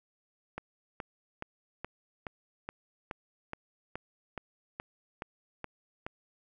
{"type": "click train", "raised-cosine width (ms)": 0.5, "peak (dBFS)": -22, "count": 14, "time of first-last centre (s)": [0.58, 6.065], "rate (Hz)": 2.37, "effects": []}